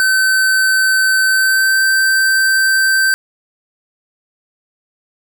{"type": "tone with pitch glide", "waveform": "square", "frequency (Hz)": [1534, 1553.6], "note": ["G6", "G6"], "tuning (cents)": [-38, -16], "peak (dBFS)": -11, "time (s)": [0, 3.14], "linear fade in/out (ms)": 0, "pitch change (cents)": 22, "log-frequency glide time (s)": [1.26, 1.84], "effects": []}